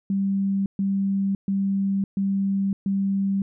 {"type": "tone bursts", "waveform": "sine", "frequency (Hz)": 196, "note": "G3", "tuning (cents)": 0, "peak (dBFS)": -20, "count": 5, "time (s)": [0.1, 3.42], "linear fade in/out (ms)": 2, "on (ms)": 560, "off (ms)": 130, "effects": []}